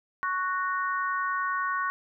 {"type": "harmonic tone", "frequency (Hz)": 370.1, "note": "F#4", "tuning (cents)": 0, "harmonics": [3, 4, 5], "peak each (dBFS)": [-28, -31, -35], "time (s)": [0.23, 1.9], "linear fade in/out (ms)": 0, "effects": []}